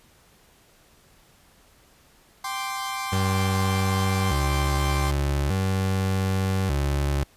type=chord; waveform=sawtooth; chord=G suspended fourth; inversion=none; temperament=equal; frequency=784 / 1046.5 / 1174.7 Hz; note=G5 / C6 / D6; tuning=0 / 0 / 0 cents; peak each=-29 / -27 / -31 dBFS; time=2.44-5.11 s; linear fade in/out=5 ms
type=tone with vibrato; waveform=30% pulse; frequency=82.1 Hz; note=E2; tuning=6 cents flat; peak=-19 dBFS; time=3.12-7.24 s; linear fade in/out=10 ms; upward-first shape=square; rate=0.42 Hz; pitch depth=260 cents each way
effects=pink hiss -57 dBFS RMS until 7.36 s + resampled to 32000 Hz